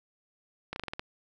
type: slowing click train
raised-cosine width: 0.3 ms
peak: -19 dBFS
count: 7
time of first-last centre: 0.73-0.995 s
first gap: 31 ms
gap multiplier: 1.14
effects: none